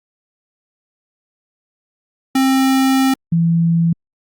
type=tone pair in turn; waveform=square / sine; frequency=265.5 / 167.25 Hz; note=C4 / E3; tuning=+25 / +25 cents; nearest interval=minor sixth; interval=800 cents; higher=first; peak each=-12 / -11 dBFS; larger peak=second; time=2.35-3.14 / 3.32-3.93 s; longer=first; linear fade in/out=5 ms; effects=Opus 48 kbps